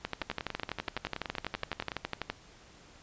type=two click trains; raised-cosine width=0.3 ms; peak=-16 / -19 dBFS; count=28 / 19; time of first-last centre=0.05-2.3 / 0.22-1.918 s; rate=12 / 10.6 Hz; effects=pink hiss -56 dBFS RMS until 3.02 s + resampled to 16000 Hz